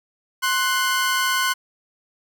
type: tone pair together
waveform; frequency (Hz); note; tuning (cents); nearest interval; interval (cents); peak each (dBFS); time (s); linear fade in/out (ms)
sawtooth; 1052.2 / 1488; C6 / F#6; +9 / +9; tritone; 600; -18; 0.42-1.54; 20
effects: none